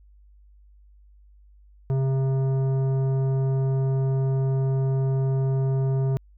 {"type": "tone with tanh clipping", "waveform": "sine", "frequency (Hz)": 133.8, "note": "C3", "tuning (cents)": 39, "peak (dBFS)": -22, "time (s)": [1.9, 6.17], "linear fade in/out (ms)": 0, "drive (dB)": 12, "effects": ["added 50 Hz sine -50 dBFS peak until 6.37 s"]}